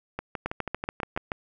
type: two click trains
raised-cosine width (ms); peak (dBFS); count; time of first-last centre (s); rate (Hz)
0.5; -16 / -13; 7 / 7; 0.19-1.164 / 0.46-1.318; 6.16 / 6.99
effects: none